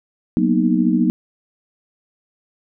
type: chord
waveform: sine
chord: B major seventh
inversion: second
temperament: equal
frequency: 185 / 233.1 / 246.9 / 311.1 Hz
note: F#3 / A#3 / B3 / D#4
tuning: 0 / 0 / 0 / 0 cents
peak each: -19 dBFS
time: 0.37-1.1 s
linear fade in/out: 0 ms
effects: none